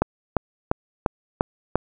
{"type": "click train", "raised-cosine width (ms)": 1, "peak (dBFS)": -4, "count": 6, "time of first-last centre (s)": [0.02, 1.756], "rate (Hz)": 2.88, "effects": []}